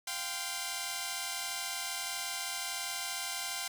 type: chord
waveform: 5% pulse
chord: F suspended second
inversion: none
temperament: equal with one note detuned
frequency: 698.5 / 784 / 1031.5 Hz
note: F5 / G5 / C6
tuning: 0 / 0 / -25 cents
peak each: -29 / -27 / -28 dBFS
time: 0.07-3.68 s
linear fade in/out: 5 ms
effects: 9-bit